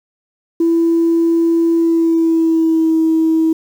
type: tone with pitch glide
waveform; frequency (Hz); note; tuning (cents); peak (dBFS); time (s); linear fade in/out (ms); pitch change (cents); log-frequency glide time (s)
sine; 333.1 to 321.9; E4 to E4; +18 to -41; -9; 0.6-3.53; 5; -59; 1.75-2.91
effects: tanh soft clip ceiling -6 dBFS + 7-bit